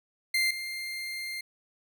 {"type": "tone pair in turn", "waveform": "30% pulse", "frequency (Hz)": [2093, 2105], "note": ["C7", "C7"], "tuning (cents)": [0, 10], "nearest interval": "unison", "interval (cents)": 10, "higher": "second", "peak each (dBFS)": [-21, -31], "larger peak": "first", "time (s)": [[0.34, 0.51], [0.51, 1.41]], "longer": "second", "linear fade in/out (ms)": 5, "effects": []}